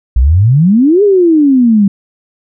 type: exponential two-way sweep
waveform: sine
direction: up then down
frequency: 56 to 421.4 to 193.4 Hz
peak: -4 dBFS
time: 0.16-1.88 s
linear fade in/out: 5 ms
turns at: 1.03 s
effects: none